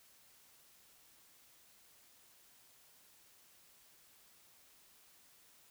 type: silence
effects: white hiss -65 dBFS RMS until 5.7 s